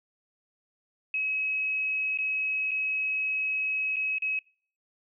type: tone with dropouts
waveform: sine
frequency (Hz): 2558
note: D#7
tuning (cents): +47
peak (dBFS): -26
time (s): 1.14-4.39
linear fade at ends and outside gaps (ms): 2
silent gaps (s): 2.175-2.186 / 2.71-2.715 / 3.96-3.966 / 4.184-4.221
effects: noise-tail reverb RT60 0.5 s tail -26 dB re dry